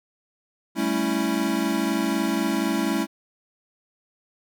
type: chord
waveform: square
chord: A dominant seventh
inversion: third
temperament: equal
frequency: 196 / 220 / 277.2 / 329.6 Hz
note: G3 / A3 / C#4 / E4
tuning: 0 / 0 / 0 / 0 cents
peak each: -30 / -28 / -28 / -27 dBFS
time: 0.75-3.07 s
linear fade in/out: 50 ms
effects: none